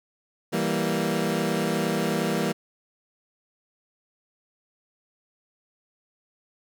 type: chord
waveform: 20% pulse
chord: E diminished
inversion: none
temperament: equal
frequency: 164.81 / 196 / 233.1 Hz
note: E3 / G3 / Bb3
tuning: 0 / 0 / 0 cents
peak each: -23 dBFS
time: 0.52-2.53 s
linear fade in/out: 20 ms
effects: none